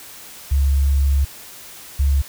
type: tone pair in turn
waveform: sine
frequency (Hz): 69.3 / 69.6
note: C#2 / C#2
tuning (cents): 0 / +8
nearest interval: unison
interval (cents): 8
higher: second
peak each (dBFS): -13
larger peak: neither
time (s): 0.51-1.25 / 1.99-2.22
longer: first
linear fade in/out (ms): 10
effects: white hiss -39 dBFS RMS until 2.28 s